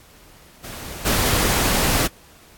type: noise with level steps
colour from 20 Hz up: pink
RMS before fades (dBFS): -34 / -19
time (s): 0.63-2.08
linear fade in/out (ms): 20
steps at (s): 1.05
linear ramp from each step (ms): 20
effects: pink hiss -49 dBFS RMS until 2.57 s + AAC 64 kbps